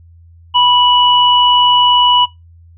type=tone pair together; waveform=sine; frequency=982.2 / 2945 Hz; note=B5 / F#7; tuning=-10 / -9 cents; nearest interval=octave + perfect fifth; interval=1901 cents; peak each=-10 dBFS; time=0.54-2.26 s; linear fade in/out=20 ms; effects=noise-tail reverb RT60 0.2 s tail -20 dB re dry + added 84 Hz sine -39 dBFS peak until 2.77 s